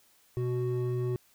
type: tone pair together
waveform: triangle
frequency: 123.9 / 370 Hz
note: B2 / F#4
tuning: +6 / 0 cents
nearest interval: octave + perfect fifth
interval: 1894 cents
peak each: -27 / -29 dBFS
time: 0.37-1.16 s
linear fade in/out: 0 ms
effects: tanh soft clip ceiling -20 dBFS + white hiss -64 dBFS RMS until 1.34 s